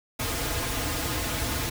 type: noise with comb filter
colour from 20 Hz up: pink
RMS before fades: -29 dBFS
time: 0.19-1.7 s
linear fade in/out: 10 ms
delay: 5.2 ms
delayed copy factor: -0.95
effects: none